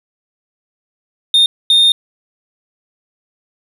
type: tone bursts at uneven times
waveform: sine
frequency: 3657 Hz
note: A#7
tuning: 34 cents flat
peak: -4 dBFS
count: 2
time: 1.34-1.46 / 1.7-1.92 s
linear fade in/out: 2 ms
effects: tanh soft clip ceiling -6 dBFS + 7-bit